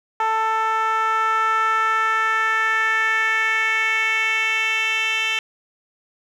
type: tone with band-pass filter sweep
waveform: 10% pulse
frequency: 442.6 Hz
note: A4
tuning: 10 cents sharp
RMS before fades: -20 dBFS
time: 0.2-5.39 s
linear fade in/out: 2 ms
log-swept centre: 1000 to 2900 Hz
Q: 3
effects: none